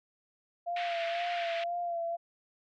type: tone with vibrato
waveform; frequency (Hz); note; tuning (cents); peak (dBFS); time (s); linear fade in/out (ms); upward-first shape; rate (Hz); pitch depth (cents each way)
sine; 687; F5; -29; -31; 0.66-2.17; 20; sine; 2; 35
type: band-pass noise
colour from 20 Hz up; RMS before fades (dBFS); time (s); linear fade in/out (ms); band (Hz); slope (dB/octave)
pink; -40; 0.76-1.64; 5; 1700 to 3200; 24
effects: none